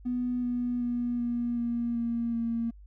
triangle tone with pitch steps, 246.9 / 244.2 / 241.5 / 238.9 / 236.3 / 233.7 / 231.2 Hz, B3 / B3 / B3 / A#3 / A#3 / A#3 / A#3, 0 / -19 / -39 / +43 / +24 / +5 / -14 cents, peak -23 dBFS, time 0.05-2.71 s, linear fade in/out 20 ms, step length 380 ms, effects tanh soft clip ceiling -25 dBFS + added 50 Hz sine -47 dBFS peak until 2.86 s

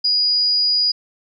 sine tone, 4901 Hz, D#8, 27 cents flat, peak -14 dBFS, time 0.04-0.92 s, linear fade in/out 10 ms, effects none

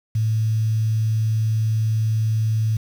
sine tone with quantisation, 110 Hz, A2, in tune, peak -17 dBFS, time 0.15-2.77 s, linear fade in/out 5 ms, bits 7, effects none

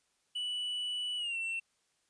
triangle tone with pitch glide, 2960 to 2699 Hz, F#7 to E7, 0 to +40 cents, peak -32 dBFS, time 0.35-1.6 s, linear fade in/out 10 ms, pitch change -160 cents, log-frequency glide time 1.17-1.37 s, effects white hiss -75 dBFS RMS until 2.09 s + resampled to 22050 Hz

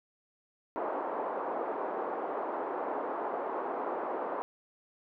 white band-pass noise, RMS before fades -35 dBFS, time 0.76-4.42 s, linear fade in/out 0 ms, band 320 to 1000 Hz, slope 24 dB/octave, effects none

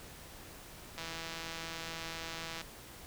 click train, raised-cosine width 0.2 ms, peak -24 dBFS, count 269, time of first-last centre 0.98-2.614 s, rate 164 Hz, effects pink hiss -51 dBFS RMS until 3.06 s

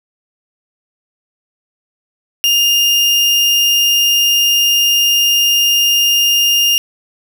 35% pulse tone, 2820 Hz, F7, 16 cents sharp, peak -8 dBFS, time 2.44-6.78 s, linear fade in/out 0 ms, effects none

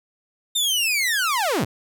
sawtooth linear sweep, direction down, 3662 to 77.78 Hz, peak -16 dBFS, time 0.55-1.65 s, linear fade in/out 10 ms, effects none

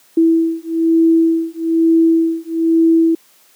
sine beating tone pair, 327.6 / 328.7 Hz, E4 / E4, -11 / -5 cents, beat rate 1.1 Hz, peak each -13 dBFS, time 0.17-3.15 s, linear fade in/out 5 ms, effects white hiss -51 dBFS RMS until 3.55 s + high-pass 200 Hz 12 dB/octave

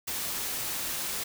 white noise, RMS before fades -33 dBFS, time 0.07-1.24 s, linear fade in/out 10 ms, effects none

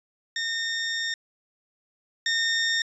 20% pulse tone pair in turn, 1829 / 1829 Hz, A#6 / A#6, -33 / -33 cents, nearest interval unison, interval 0 cents, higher neither, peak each -21 / -17 dBFS, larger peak second, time 0.36-1.14 / 2.26-2.82 s, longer first, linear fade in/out 2 ms, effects resampled to 22050 Hz

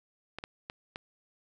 clicks, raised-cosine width 0.3 ms, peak -22 dBFS, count 4, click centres 0.386 / 0.439 / 0.699 / 0.959 s, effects none

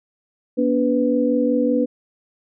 sine tone cluster, 241.3 / 286.6 / 496.1 Hz, B3 / D4 / B4, -40 / -42 / +8 cents, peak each -20 dBFS, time 0.57-1.86 s, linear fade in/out 20 ms, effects none

